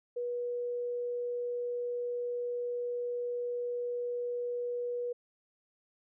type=tone; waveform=sine; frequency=485 Hz; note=B4; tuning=31 cents flat; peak=-32 dBFS; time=0.16-5.13 s; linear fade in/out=10 ms; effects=none